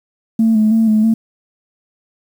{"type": "tone with vibrato", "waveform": "sine", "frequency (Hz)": 220, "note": "A3", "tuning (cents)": 0, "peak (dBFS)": -8, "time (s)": [0.39, 1.14], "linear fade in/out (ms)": 5, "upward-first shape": "square", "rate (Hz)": 3.1, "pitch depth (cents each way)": 34, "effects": ["tanh soft clip ceiling -5 dBFS", "7-bit"]}